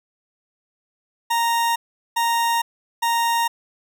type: tone bursts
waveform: 40% pulse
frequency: 930 Hz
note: A#5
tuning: 4 cents flat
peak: -17 dBFS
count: 3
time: 1.3-3.48 s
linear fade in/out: 10 ms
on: 460 ms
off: 400 ms
effects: none